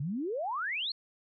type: exponential sweep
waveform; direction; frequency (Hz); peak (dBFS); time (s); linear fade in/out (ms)
sine; up; 130.81 to 4435; -31; 0-0.92; 5
effects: none